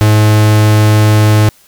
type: tone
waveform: 45% pulse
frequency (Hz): 106.7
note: G#2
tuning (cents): +47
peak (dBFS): -5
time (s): 0.01-1.49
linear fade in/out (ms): 0
effects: white hiss -46 dBFS RMS until 1.67 s